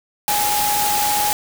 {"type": "tone in noise", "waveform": "sine", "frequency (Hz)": 830.6, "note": "G#5", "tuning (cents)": 0, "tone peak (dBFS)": -19, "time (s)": [0.28, 1.33], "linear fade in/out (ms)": 0, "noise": "white", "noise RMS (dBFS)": -21, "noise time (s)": [0.28, 1.33], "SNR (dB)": -1, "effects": []}